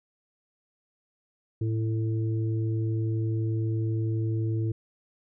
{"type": "harmonic tone", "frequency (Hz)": 111, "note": "A2", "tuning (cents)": 16, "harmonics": [1, 3, 4], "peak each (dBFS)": [-25, -33, -42], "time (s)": [1.61, 4.72], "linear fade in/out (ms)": 5, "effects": []}